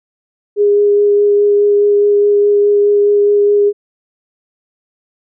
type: tone with vibrato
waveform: sine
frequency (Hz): 410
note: G#4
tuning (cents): -22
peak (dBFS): -7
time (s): 0.56-3.73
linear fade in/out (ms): 50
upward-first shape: sine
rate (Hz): 4.8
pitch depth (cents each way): 9
effects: none